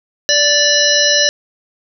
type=harmonic tone with a mistuned harmonic; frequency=585 Hz; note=D5; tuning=7 cents flat; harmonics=1 / 3 / 5 / 7 / 9 / 10; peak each=-17 / -16 / -19 / -16 / -16 / -18 dBFS; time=0.29-1.29 s; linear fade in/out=0 ms; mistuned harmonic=7; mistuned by=-22 cents; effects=none